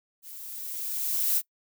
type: noise with level ramp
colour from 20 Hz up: violet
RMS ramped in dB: -44 to -23 dBFS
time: 0.22-1.42 s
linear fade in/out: 50 ms
effects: noise-tail reverb RT60 0.1 s tail -23 dB re dry